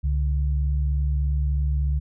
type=tone pair together; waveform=sine; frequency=68.5 / 145.15 Hz; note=C#2 / D3; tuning=-20 / -20 cents; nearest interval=octave + minor second; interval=1300 cents; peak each=-20 / -29 dBFS; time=0.03-2 s; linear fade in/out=20 ms; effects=none